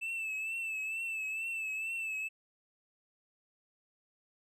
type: tone with vibrato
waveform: triangle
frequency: 2637 Hz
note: E7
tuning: in tune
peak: -33 dBFS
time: 0.01-2.29 s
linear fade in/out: 20 ms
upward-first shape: triangle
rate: 2.2 Hz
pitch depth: 57 cents each way
effects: none